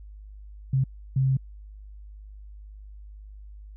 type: tone bursts at uneven times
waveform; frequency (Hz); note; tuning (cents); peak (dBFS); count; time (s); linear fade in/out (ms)
sine; 133; C3; +29; -19; 2; 0.73-0.84 / 1.16-1.37; 5
effects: added 51 Hz sine -41 dBFS peak until 3.76 s